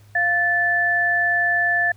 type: tone pair together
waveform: sine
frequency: 695 / 1751.3 Hz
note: F5 / A6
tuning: -9 / -9 cents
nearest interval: octave + major third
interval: 1600 cents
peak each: -24 / -17 dBFS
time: 0.15-1.92 s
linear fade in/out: 5 ms
effects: added 103 Hz sine -46 dBFS peak until 1.96 s + pink hiss -57 dBFS RMS until 1.96 s